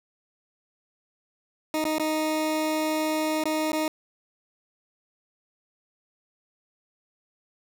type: tone with dropouts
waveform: 20% pulse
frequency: 311.1 Hz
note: D#4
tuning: in tune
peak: -19 dBFS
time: 1.74-3.88 s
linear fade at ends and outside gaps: 1 ms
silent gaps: 1.841-1.852 / 1.983-1.997 / 3.438-3.455 / 3.719-3.73 s
effects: none